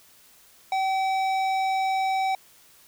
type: tone with tanh clipping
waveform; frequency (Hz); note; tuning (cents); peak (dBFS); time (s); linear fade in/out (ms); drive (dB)
sine; 766; G5; -40; -24; 0.72-2.35; 2; 14
effects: white hiss -55 dBFS RMS until 2.87 s